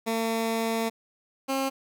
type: tone pair in turn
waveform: 15% pulse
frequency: 226.2 / 269 Hz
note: A3 / C4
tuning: +48 / +48 cents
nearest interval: minor third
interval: 300 cents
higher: second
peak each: -19 dBFS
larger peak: neither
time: 0.06-0.9 / 1.48-1.7 s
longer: first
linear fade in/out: 20 ms
effects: none